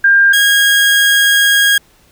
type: tone pair in turn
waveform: sine / 30% pulse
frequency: 1600 / 1635.5 Hz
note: G6 / G#6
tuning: +35 / -27 cents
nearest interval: unison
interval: 38 cents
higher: second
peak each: -5 dBFS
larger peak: neither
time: 0.04-0.33 / 0.33-1.78 s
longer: second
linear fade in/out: 5 ms
effects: pink hiss -50 dBFS RMS until 2.11 s